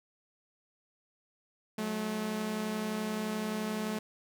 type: tone pair together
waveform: sawtooth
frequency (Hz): 184.1 / 215.7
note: F#3 / A3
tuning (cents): -8 / -34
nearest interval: minor third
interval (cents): 274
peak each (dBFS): -36 / -29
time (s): 1.78-3.99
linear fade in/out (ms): 5
effects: none